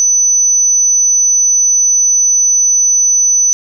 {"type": "tone", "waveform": "sine", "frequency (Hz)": 6000, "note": "F#8", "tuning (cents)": 23, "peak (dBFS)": -7, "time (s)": [0, 3.53], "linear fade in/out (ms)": 0, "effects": []}